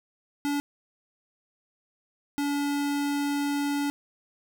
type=tone pair in turn; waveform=square; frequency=287.1 / 286.1 Hz; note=D4 / D4; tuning=-39 / -45 cents; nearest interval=unison; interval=6 cents; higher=first; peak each=-26 dBFS; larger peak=neither; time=0.45-0.6 / 2.38-3.9 s; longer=second; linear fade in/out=0 ms; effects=11-bit